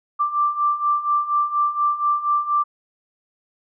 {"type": "beating tone pair", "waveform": "sine", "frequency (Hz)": [1174.7, 1178.9], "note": ["D6", "D6"], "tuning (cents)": [0, 6], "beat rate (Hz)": 4.2, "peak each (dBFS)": [-23, -19], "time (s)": [0.19, 2.64], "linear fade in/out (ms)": 20, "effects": []}